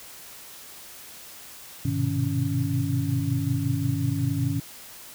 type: tone cluster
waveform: sine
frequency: 101.4 / 122.4 / 127.8 / 153.7 / 279.2 Hz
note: G#2 / B2 / C3 / D#3 / C#4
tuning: -41 / -15 / -40 / -21 / +13 cents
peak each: -29 dBFS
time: 1.85-4.6 s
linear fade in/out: 5 ms
effects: white hiss -44 dBFS RMS until 5.14 s